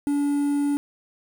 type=tone with quantisation; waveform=triangle; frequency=286.7 Hz; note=D4; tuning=42 cents flat; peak=-18 dBFS; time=0.07-0.77 s; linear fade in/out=0 ms; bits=7; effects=none